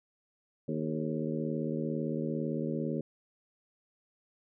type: harmonic tone with a mistuned harmonic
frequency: 77.78 Hz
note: D#2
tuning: in tune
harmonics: 2 / 3 / 4 / 5 / 6 / 7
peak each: -36 / -35 / -38 / -39 / -41 / -41 dBFS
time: 0.68-3.01 s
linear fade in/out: 5 ms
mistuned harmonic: 6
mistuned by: -59 cents
effects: none